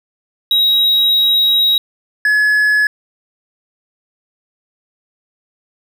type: tone pair in turn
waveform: triangle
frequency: 3824 / 1700.3 Hz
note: A#7 / G#6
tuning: +43 / +40 cents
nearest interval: octave + major second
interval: 1403 cents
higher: first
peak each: -8 dBFS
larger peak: neither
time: 0.51-1.78 / 2.25-2.87 s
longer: first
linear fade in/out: 2 ms
effects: none